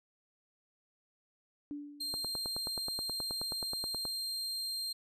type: tone with exponential decay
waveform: sine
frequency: 290.7 Hz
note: D4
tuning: 18 cents flat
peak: -36 dBFS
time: 1.71-2.45 s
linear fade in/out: 0 ms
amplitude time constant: 160 ms
type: tone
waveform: 40% pulse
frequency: 4186 Hz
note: C8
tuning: in tune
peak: -34 dBFS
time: 2-4.93 s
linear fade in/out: 10 ms
type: click train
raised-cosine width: 1 ms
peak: -27 dBFS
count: 19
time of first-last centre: 2.14-4.053 s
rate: 9.41 Hz
effects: resampled to 32000 Hz